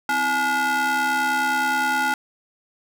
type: ring-modulated tone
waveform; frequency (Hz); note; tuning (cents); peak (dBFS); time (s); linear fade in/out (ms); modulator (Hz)
square; 293.7; D4; 0; -17; 0.09-2.14; 2; 1140
effects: none